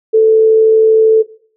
sine tone with amplitude modulation, 440.9 Hz, A4, 4 cents sharp, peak -3 dBFS, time 0.13-1.23 s, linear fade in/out 20 ms, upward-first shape sine, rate 72.8 Hz, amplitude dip 25%, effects noise-tail reverb RT60 0.5 s tail -18 dB re dry

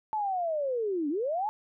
sine linear two-way sweep, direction down then up, 880 to 277.2 to 880 Hz, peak -27 dBFS, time 0.13-1.49 s, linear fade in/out 0 ms, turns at 1.09 s, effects none

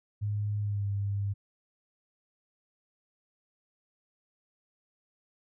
sine tone with pitch glide, 103.83 to 100.35 Hz, G#2 to G2, 0 to +41 cents, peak -28 dBFS, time 0.21-1.34 s, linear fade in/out 20 ms, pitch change -59 cents, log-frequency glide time 0.61-0.86 s, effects none

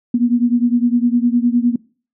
sine beating tone pair, 237.1 / 246.9 Hz, A#3 / B3, +30 / 0 cents, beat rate 9.8 Hz, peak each -14 / -16 dBFS, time 0.14-1.76 s, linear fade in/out 5 ms, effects noise-tail reverb RT60 0.4 s tail -23 dB re dry

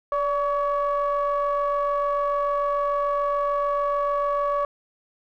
triangle ring-modulated tone, 277.2 Hz, C#4, in tune, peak -16 dBFS, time 0.12-4.65 s, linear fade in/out 2 ms, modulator 855 Hz, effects none

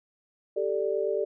sine chord, G suspended second, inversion none, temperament just, 392 / 441 / 588 Hz, G4 / A4 / D5, 0 / +4 / +2 cents, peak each -29 / -29 / -30 dBFS, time 0.56-1.25 s, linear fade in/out 10 ms, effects none

